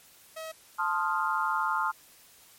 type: tone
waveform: sawtooth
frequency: 640 Hz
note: D#5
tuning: 49 cents sharp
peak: -33 dBFS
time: 0.36-0.52 s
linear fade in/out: 10 ms
type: chord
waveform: sine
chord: F dominant seventh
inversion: first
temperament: equal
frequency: 880 / 1046.5 / 1244.5 / 1396.9 Hz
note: A5 / C6 / Eb6 / F6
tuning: 0 / 0 / 0 / 0 cents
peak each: -31 dBFS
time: 0.78-1.92 s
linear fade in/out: 20 ms
effects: white hiss -56 dBFS RMS until 2.58 s + MP3 64 kbps